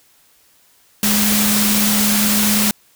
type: tone in noise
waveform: sine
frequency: 209 Hz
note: G#3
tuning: 11 cents sharp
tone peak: -17 dBFS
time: 1.03-2.71 s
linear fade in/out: 2 ms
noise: white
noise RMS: -17 dBFS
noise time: 1.03-2.71 s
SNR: -3 dB
effects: white hiss -54 dBFS RMS until 2.95 s